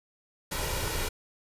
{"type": "noise with comb filter", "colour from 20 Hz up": "pink", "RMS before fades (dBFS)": -31, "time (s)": [0.51, 1.09], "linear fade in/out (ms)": 10, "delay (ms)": 2.1, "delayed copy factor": 0.55, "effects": ["resampled to 32000 Hz"]}